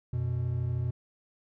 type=tone pair together; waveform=triangle; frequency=90.3 / 123.1 Hz; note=F#2 / B2; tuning=-42 / -5 cents; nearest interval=perfect fourth; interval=537 cents; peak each=-31 / -27 dBFS; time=0.13-0.91 s; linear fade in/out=5 ms; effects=none